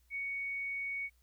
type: tone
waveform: sine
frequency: 2230 Hz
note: C#7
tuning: 10 cents sharp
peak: -35 dBFS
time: 0.1-1.1 s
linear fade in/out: 50 ms
effects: added 60 Hz sine -66 dBFS peak until 1.22 s + white hiss -75 dBFS RMS until 1.22 s